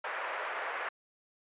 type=band-pass noise; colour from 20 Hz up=white; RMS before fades=-37 dBFS; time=0.04-0.89 s; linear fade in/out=5 ms; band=510 to 2000 Hz; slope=24 dB/octave; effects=resampled to 8000 Hz